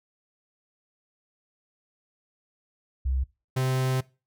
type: tone pair in turn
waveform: sine / 45% pulse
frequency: 65.41 / 129.99 Hz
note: C2 / C3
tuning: 0 / -11 cents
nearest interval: octave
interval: 1189 cents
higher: second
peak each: -23 dBFS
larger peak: neither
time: 3.05-3.24 / 3.56-4.01 s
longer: second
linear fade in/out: 10 ms
effects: noise-tail reverb RT60 0.3 s tail -22 dB re dry